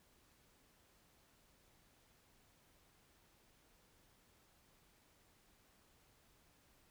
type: silence
effects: pink hiss -71 dBFS RMS until 6.9 s